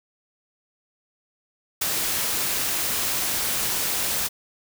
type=noise with ADSR envelope; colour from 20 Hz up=white; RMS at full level=-20 dBFS; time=1.81-4.29 s; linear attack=12 ms; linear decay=4 ms; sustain=-5 dB; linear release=29 ms; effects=none